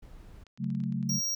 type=noise; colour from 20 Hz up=brown; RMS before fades=-48 dBFS; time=0.02-0.44 s; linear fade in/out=10 ms
type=clicks; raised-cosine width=0.2 ms; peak=-38 dBFS; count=10; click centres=0.467 / 0.575 / 0.643 / 0.703 / 0.75 / 0.803 / 0.838 / 0.924 / 1.028 / 1.097 s
type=chord; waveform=sine; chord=F# minor; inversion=second; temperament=equal; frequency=138.59 / 185 / 220 Hz; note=C#3 / F#3 / A3; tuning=0 / 0 / 0 cents; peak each=-33 dBFS; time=0.58-1.21 s; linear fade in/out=50 ms
type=tone; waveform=square; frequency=5640 Hz; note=F8; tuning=16 cents sharp; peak=-29 dBFS; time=1.09-1.35 s; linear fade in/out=5 ms
effects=none